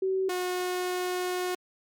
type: tone pair in turn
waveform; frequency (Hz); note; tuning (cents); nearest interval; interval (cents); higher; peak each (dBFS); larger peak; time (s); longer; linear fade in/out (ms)
sine / sawtooth; 380 / 362.5; F#4 / F#4; +46 / -35; minor second; 81; first; -24; neither; 0.02-0.29 / 0.29-1.55; second; 5
effects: MP3 96 kbps